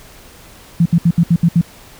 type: tone bursts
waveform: sine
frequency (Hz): 169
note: E3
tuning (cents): +43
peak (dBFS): -7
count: 7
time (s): 0.8-1.613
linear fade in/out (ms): 5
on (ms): 57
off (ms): 69
effects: pink hiss -41 dBFS RMS until 1.99 s